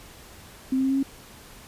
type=tone with pitch steps; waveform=sine; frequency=261.6 / 264.3 / 267.1 / 269.9 / 272.7 Hz; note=C4 / C4 / C4 / C#4 / C#4; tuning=0 / +18 / +36 / -46 / -28 cents; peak=-20 dBFS; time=0.72-1.03 s; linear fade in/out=5 ms; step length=62 ms; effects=pink hiss -47 dBFS RMS until 1.67 s + resampled to 32000 Hz